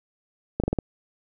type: slowing click train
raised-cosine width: 2 ms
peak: -10 dBFS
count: 5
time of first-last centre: 0.6-0.787 s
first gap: 37 ms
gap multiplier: 1.16
effects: none